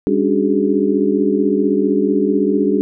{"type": "tone cluster", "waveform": "sine", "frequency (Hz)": [201.2, 280.1, 295.8, 374.6, 419.1], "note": ["G3", "C#4", "D4", "F#4", "G#4"], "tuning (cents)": [45, 18, 13, 21, 16], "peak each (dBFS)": -19, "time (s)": [0.07, 2.81], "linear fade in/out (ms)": 0, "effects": []}